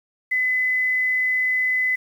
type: tone with quantisation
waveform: sine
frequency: 2016 Hz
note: B6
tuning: 35 cents sharp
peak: -18 dBFS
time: 0.31-1.96 s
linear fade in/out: 10 ms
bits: 8
effects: none